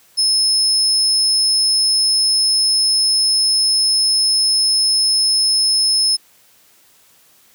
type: tone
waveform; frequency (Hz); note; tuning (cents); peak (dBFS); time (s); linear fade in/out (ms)
35% pulse; 5200; E8; -24; -10; 0.17-6.17; 20
effects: white hiss -52 dBFS RMS until 7.54 s + high-pass 60 Hz 12 dB/octave

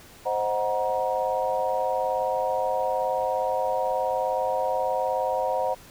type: chord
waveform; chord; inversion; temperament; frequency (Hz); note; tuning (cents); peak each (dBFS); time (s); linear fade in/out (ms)
sine; C half-diminished seventh; none; equal with one note detuned; 523.3 / 622.3 / 740 / 947; C5 / Eb5 / Gb5 / Bb5; 0 / 0 / 0 / +27; -27 / -30 / -28 / -29; 0.25-5.75; 20
effects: pink hiss -49 dBFS RMS until 5.9 s

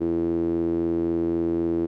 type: tone with band-pass filter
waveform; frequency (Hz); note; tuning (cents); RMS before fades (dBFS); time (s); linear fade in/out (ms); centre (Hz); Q
sawtooth; 83.8; E2; +29; -24; 0-1.87; 20; 340; 6.1
effects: none

